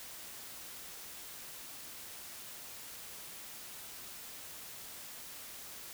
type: silence
effects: white hiss -48 dBFS RMS until 5.93 s